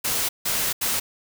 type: noise bursts at uneven times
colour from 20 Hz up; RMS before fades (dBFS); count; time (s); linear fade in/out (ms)
white; -24; 3; 0.04-0.29 / 0.45-0.73 / 0.81-1; 10
effects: none